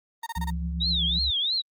35% pulse tone bursts, 922 Hz, A#5, 19 cents flat, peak -29 dBFS, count 5, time 0.23-0.504 s, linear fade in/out 5 ms, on 34 ms, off 26 ms
sine tone with pitch glide, 69.3 to 68.23 Hz, C#2 to C#2, 0 to -27 cents, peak -28 dBFS, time 0.36-1.31 s, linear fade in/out 10 ms, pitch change -27 cents, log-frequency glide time 0.78-0.91 s
sine tone with tremolo, 171 Hz, F3, 36 cents flat, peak -29 dBFS, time 0.37-1.19 s, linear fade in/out 5 ms, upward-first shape triangle, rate 7.8 Hz, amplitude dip 60%
sine tone with vibrato, 3690 Hz, A#7, 18 cents flat, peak -23 dBFS, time 0.8-1.62 s, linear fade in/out 20 ms, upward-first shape triangle, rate 3 Hz, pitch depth 270 cents each way
effects Opus 32 kbps

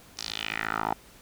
10% pulse tone with band-pass filter sweep, 54.4 Hz, A1, 19 cents flat, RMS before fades -32 dBFS, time 0.17-0.94 s, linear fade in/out 10 ms, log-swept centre 5600 to 820 Hz, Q 3.1, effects pink hiss -53 dBFS RMS until 1.21 s

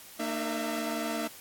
sawtooth tone cluster, 229.6 / 304.5 / 667 Hz, A#3 / D#4 / E5, -26 / -37 / +20 cents, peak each -31 dBFS, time 0.19-1.28 s, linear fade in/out 10 ms, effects white hiss -49 dBFS RMS until 1.4 s + AAC 64 kbps

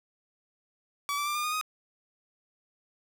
sawtooth tone with pitch steps, 1144 / 1164.7 / 1185.7 / 1207.1 / 1228.9 / 1251.1 Hz, D6 / D6 / D6 / D6 / D#6 / D#6, -46 / -15 / +16 / +47 / -22 / +9 cents, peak -25 dBFS, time 1.09-1.612 s, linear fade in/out 0 ms, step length 87 ms, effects none

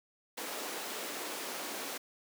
pink high-pass noise, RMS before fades -40 dBFS, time 0.37-1.98 s, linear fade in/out 10 ms, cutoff 280 Hz, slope 24 dB/octave, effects none

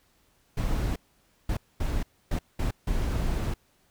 brown noise bursts at uneven times, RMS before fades -27 dBFS, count 6, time 0.57-0.96 / 1.49-1.57 / 1.8-2.03 / 2.31-2.39 / 2.59-2.71 / 2.87-3.54 s, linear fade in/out 5 ms, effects pink hiss -66 dBFS RMS until 3.9 s

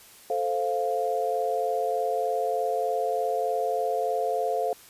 sine chord, F major, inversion first, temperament equal, 440 / 523.3 / 698.5 Hz, A4 / C5 / F5, 0 / 0 / 0 cents, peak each -29 / -29 / -27 dBFS, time 0.3-4.73 s, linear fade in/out 2 ms, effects white hiss -51 dBFS RMS until 4.89 s + resampled to 32000 Hz

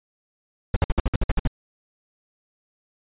brown noise bursts, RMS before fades -18 dBFS, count 10, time 0.74-1.474 s, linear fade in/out 2 ms, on 23 ms, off 56 ms, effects resampled to 8000 Hz

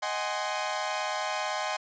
sawtooth chord, Ab dominant seventh, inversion second, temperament equal with one note detuned, 622.3 / 752.5 / 830.6 / 1046.5 Hz, Eb5 / Gb5 / Ab5 / C6, 0 / +29 / 0 / 0 cents, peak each -31 dBFS, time 0.02-1.77 s, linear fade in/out 10 ms, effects resampled to 16000 Hz

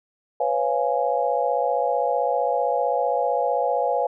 sine chord, C# dominant seventh, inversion third, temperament just, 498.9 / 554.4 / 693 / 831.5 Hz, B4 / C#5 / E#5 / G#5, +17 / 0 / -14 / +2 cents, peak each -25 dBFS, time 0.4-4.07 s, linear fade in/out 5 ms, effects none

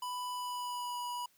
square tone with pitch glide, 992 to 975.5 Hz, B5 to B5, +7 to -22 cents, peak -37 dBFS, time 0.02-1.26 s, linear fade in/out 5 ms, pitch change -29 cents, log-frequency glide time 0.33-1 s, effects white hiss -69 dBFS RMS until 1.37 s

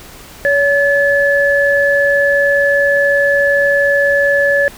sine tone pair together, 565 / 1722.7 Hz, C#5 / A6, +33 / -37 cents, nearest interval octave + perfect fifth, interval 1930 cents, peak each -12 dBFS, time 0.45-4.68 s, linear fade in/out 0 ms, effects pink hiss -36 dBFS RMS until 4.77 s

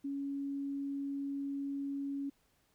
sine tone, 278.9 Hz, C#4, 11 cents sharp, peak -35 dBFS, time 0.04-2.3 s, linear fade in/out 10 ms, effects pink hiss -73 dBFS RMS until 2.74 s

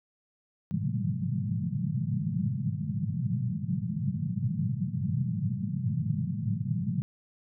pink band-pass noise, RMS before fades -30 dBFS, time 0.71-7.02 s, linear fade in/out 0 ms, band 100 to 210 Hz, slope 96 dB/octave, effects none

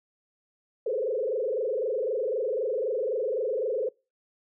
sine tone with frequency modulation, 476.5 Hz, A#4, 38 cents sharp, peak -25 dBFS, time 0.86-3.89 s, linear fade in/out 5 ms, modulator 23.9 Hz, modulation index 2.6, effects noise-tail reverb RT60 0.3 s tail -25 dB re dry

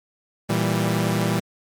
sawtooth chord, E diminished, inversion second, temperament equal, 116.54 / 164.81 / 196 Hz, Bb2 / E3 / G3, 0 / 0 / 0 cents, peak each -20 dBFS, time 0.49-1.4 s, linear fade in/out 10 ms, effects MP3 96 kbps

